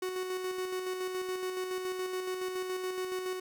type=tone with tremolo; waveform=45% pulse; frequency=370 Hz; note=F#4; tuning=in tune; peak=-32 dBFS; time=0.02-3.4 s; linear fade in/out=5 ms; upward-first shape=square; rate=7.1 Hz; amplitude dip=35%; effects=none